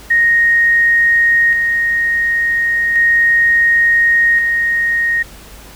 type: tone with tremolo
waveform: sine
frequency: 1864.7 Hz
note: A#6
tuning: in tune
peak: -8 dBFS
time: 0.1-5.23 s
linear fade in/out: 10 ms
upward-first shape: square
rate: 0.35 Hz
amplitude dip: 35%
effects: added 50 Hz sine -39 dBFS peak until 5.75 s + pink hiss -38 dBFS RMS until 5.75 s